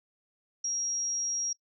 sine tone, 5640 Hz, F8, 16 cents sharp, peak -29 dBFS, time 0.64-1.53 s, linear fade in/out 5 ms, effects noise-tail reverb RT60 0.1 s tail -22 dB re dry

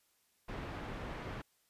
pink low-pass noise, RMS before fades -43 dBFS, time 0.48-1.42 s, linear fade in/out 10 ms, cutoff 2100 Hz, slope 12 dB/octave, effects white hiss -74 dBFS RMS until 1.69 s + resampled to 32000 Hz

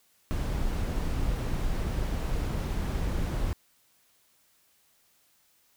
brown noise, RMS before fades -29 dBFS, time 0.31-3.53 s, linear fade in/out 0 ms, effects white hiss -66 dBFS RMS until 5.76 s

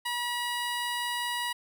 15% pulse tone, 965 Hz, B5, 40 cents flat, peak -23 dBFS, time 0.05-1.53 s, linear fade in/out 10 ms, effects none

